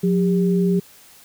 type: tone pair together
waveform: sine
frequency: 179.83 / 400 Hz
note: F#3 / G4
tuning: -49 / +35 cents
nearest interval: octave + major second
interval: 1384 cents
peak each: -16 / -21 dBFS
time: 0.03-0.8 s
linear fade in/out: 10 ms
effects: white hiss -48 dBFS RMS until 1.24 s